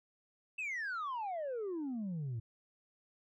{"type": "exponential sweep", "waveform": "sine", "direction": "down", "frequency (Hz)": [2688, 108.4], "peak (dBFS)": -34, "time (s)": [0.58, 2.4], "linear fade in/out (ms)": 10, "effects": ["tanh soft clip ceiling -35 dBFS"]}